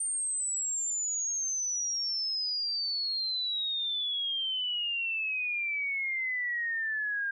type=exponential sweep; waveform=sine; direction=down; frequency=8870 to 1600 Hz; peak=-29 dBFS; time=0-7.31 s; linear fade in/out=5 ms; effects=none